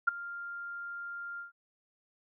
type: tone with ADSR envelope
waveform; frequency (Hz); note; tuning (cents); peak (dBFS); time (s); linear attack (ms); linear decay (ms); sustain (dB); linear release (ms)
sine; 1396.9; F6; 0; -19; 0.07-1.52; 12; 12; -19; 130
effects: none